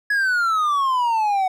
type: exponential sweep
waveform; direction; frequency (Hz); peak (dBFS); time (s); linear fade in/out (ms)
triangle; down; 1693 to 740; -15; 0.1-1.48; 5
effects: none